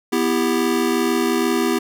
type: chord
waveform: square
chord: E minor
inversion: second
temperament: just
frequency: 247.2 / 329.6 / 395.6 Hz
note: B3 / E4 / G4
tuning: +2 / 0 / +16 cents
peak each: -22 dBFS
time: 0.12-1.79 s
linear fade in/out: 10 ms
effects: none